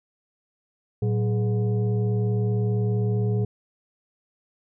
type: tone with frequency modulation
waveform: sine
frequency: 113.8 Hz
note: A#2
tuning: 41 cents flat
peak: -20 dBFS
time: 1.02-3.45 s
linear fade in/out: 5 ms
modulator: 303 Hz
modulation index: 0.73
effects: none